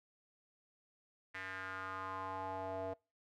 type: tone with band-pass filter sweep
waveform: square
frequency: 94.8 Hz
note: F#2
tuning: 43 cents sharp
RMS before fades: -43 dBFS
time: 1.34-2.94 s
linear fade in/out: 10 ms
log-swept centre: 1900 to 610 Hz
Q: 3.8
effects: noise-tail reverb RT60 0.3 s tail -26 dB re dry